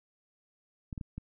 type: clicks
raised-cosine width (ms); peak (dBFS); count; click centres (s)
5; -26; 4; 0.928 / 0.978 / 1.012 / 1.18
effects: none